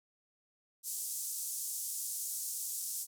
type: band-pass noise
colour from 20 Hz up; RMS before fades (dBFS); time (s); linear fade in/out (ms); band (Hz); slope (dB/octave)
pink; -39; 0.83-3.07; 50; 6600 to 14000; 24
effects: none